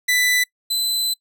sawtooth tone pair in turn, 1989 / 4029 Hz, B6 / B7, +12 / +34 cents, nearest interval octave, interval 1222 cents, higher second, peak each -12 / -16 dBFS, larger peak first, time 0.08-0.44 / 0.7-1.14 s, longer second, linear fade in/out 10 ms, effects noise-tail reverb RT60 0.1 s tail -24 dB re dry

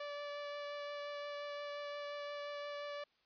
sawtooth tone with vibrato, 580 Hz, D5, 22 cents flat, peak -38 dBFS, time 0-3.04 s, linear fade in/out 5 ms, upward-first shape triangle, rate 5.7 Hz, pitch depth 10 cents each way, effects white hiss -75 dBFS RMS until 3.25 s + resampled to 11025 Hz

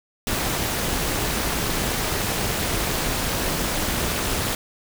pink noise with amplitude modulation, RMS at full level -21 dBFS, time 0.27-4.55 s, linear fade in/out 2 ms, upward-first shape sine, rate 294 Hz, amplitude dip 70%, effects none

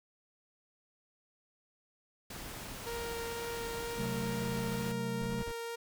pink noise, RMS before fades -44 dBFS, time 2.3-4.92 s, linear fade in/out 5 ms
sawtooth tone with vibrato, 466.2 Hz, A#4, in tune, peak -34 dBFS, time 2.86-5.76 s, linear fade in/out 10 ms, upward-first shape sine, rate 2.1 Hz, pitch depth 8 cents each way
triangle chord, F# diminished, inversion second, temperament equal, 130.81 / 185 / 220 Hz, C3 / F#3 / A3, 0 / 0 / 0 cents, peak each -37 dBFS, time 3.98-5.42 s, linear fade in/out 5 ms
brown noise bursts, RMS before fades -42 dBFS, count 4, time 5.21-5.521 s, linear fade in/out 10 ms, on 62 ms, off 21 ms
effects none

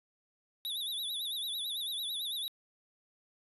square tone with vibrato, 3656 Hz, A#7, 34 cents flat, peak -35 dBFS, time 0.65-2.48 s, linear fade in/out 0 ms, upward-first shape sine, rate 9 Hz, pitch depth 130 cents each way, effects resampled to 32000 Hz

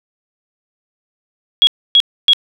sine tone bursts, 3322 Hz, G#7, in tune, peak -5 dBFS, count 3, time 1.62-2.333 s, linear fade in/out 0 ms, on 51 ms, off 280 ms, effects none

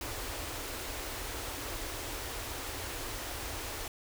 pink band-stop noise, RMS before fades -39 dBFS, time 0.01-3.88 s, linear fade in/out 2 ms, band 120 to 260 Hz, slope 48 dB/octave, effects none

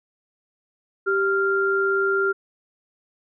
sine tone pair together, 390.6 / 1392 Hz, G4 / F6, -6 / -6 cents, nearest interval octave + minor seventh, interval 2200 cents, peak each -21 dBFS, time 1.06-2.33 s, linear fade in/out 20 ms, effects none

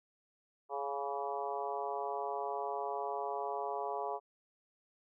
harmonic tone with a mistuned harmonic, 140 Hz, C#3, 18 cents sharp, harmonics 3 / 4 / 5 / 6 / 7 / 8, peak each -41 / -44 / -40 / -42 / -42 / -46 dBFS, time 0.69-4.2 s, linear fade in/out 50 ms, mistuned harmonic 8, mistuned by +34 cents, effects none

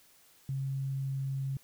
sine tone, 135.4 Hz, C#3, 40 cents flat, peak -31 dBFS, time 0.49-1.57 s, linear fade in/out 2 ms, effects white hiss -62 dBFS RMS until 1.63 s

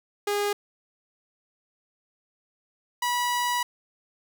sawtooth tone pair in turn, 409.7 / 974.4 Hz, G#4 / B5, -24 / -24 cents, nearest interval octave + minor third, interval 1500 cents, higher second, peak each -20 dBFS, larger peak neither, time 0.27-0.53 / 3.02-3.63 s, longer second, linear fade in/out 5 ms, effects none

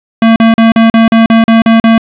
square tone bursts, 226.4 Hz, A3, 50 cents sharp, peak -3 dBFS, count 10, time 0.22-1.98 s, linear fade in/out 2 ms, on 140 ms, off 40 ms, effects resampled to 8000 Hz + 7-bit

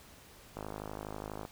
click train, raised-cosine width 1 ms, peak -26 dBFS, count 47, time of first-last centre 0.57-1.451 s, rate 52.2 Hz, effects pink hiss -56 dBFS RMS until 1.51 s

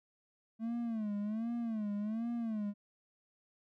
triangle tone with vibrato, 220 Hz, A3, in tune, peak -32 dBFS, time 0.59-2.74 s, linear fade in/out 50 ms, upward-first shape sine, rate 1.3 Hz, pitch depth 130 cents each way, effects none

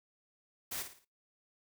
white noise with echo, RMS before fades -39 dBFS, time 0.71-0.83 s, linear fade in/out 10 ms, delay 55 ms, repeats 4, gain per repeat -8 dB, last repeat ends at 1.05 s, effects noise-tail reverb RT60 0.2 s tail -19 dB re dry

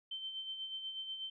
sine tone with tremolo, 3100 Hz, G7, 20 cents flat, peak -38 dBFS, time 0.11-1.3 s, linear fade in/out 5 ms, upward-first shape sine, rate 8.2 Hz, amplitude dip 50%, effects none

